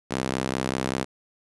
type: tone with high-pass filter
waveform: sawtooth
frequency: 65.2 Hz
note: C2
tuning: 5 cents flat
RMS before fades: -28 dBFS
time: 0.1-1.05 s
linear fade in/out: 20 ms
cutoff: 210 Hz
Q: 0.81
effects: resampled to 24000 Hz + 8-bit